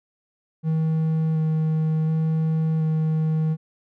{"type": "tone with vibrato", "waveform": "triangle", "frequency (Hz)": 158.5, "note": "D#3", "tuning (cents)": 32, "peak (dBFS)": -17, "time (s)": [0.63, 3.57], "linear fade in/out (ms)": 50, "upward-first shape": "square", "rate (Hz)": 0.69, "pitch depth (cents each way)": 9, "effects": []}